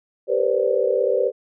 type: tone cluster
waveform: sine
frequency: 392.6 / 454 / 483.8 / 520 / 581 Hz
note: G4 / A#4 / B4 / C5 / D5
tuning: +3 / -46 / -36 / -11 / -19 cents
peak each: -23 / -30 / -23 / -21 / -24 dBFS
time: 0.27-1.32 s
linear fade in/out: 50 ms
effects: none